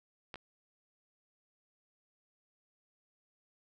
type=clicks; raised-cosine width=0.3 ms; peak=-27 / -30 dBFS; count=2; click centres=0.342 / 0.357 s; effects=none